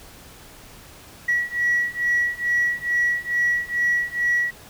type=beating tone pair; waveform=sine; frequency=1928 / 1930.3 Hz; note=B6 / B6; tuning=-42 / -40 cents; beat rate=2.3 Hz; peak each=-22 / -21 dBFS; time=1.28-4.51 s; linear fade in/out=10 ms; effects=tanh soft clip ceiling -13 dBFS + pink hiss -45 dBFS RMS until 4.69 s